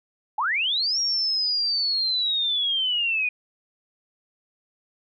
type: linear two-way sweep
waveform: sine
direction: up then down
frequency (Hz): 784 to 5630 to 2443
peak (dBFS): -21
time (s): 0.38-3.29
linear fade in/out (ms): 5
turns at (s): 0.99
effects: none